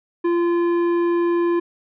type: tone with tanh clipping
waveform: sine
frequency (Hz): 344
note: F4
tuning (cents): -26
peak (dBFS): -18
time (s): 0.24-1.6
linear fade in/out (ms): 10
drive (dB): 11
effects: none